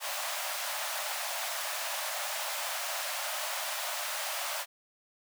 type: high-pass noise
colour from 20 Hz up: pink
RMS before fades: -35 dBFS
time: 0-4.66 s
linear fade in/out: 50 ms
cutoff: 570 Hz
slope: 96 dB/octave
effects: none